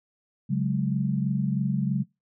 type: chord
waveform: sine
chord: C# suspended fourth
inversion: none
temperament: just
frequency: 138.59 / 184.79 / 207.9 Hz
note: C#3 / F#3 / G#3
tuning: 0 / -2 / +2 cents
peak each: -26 / -27 / -28 dBFS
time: 0.49-2.04 s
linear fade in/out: 20 ms
effects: noise-tail reverb RT60 0.2 s tail -22 dB re dry